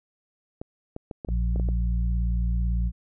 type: clicks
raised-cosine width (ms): 2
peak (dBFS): -21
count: 8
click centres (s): 0.615 / 0.964 / 1.112 / 1.248 / 1.288 / 1.56 / 1.598 / 1.688
type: harmonic tone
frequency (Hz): 58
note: A#1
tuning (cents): -8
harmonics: 1 / 2 / 3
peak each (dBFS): -22 / -33 / -33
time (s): 1.27-2.92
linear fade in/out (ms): 50
effects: none